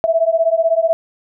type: beating tone pair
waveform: sine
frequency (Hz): 650 / 666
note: E5 / E5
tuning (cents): -24 / +18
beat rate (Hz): 16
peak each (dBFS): -15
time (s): 0.04-0.93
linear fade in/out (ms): 0
effects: none